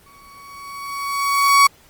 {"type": "tone with exponential growth", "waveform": "35% pulse", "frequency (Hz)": 1123, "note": "C#6", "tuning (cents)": 22, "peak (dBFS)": -6, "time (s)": [0.06, 1.67], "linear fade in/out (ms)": 5, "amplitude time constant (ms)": 350, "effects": ["pink hiss -51 dBFS RMS until 1.89 s", "Opus 24 kbps"]}